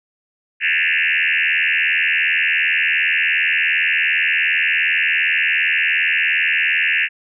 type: tone with frequency modulation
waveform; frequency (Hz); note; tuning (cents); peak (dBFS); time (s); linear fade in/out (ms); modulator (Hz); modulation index
sine; 2221; C#7; +3; -14; 0.6-7.09; 50; 82.7; 7
effects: none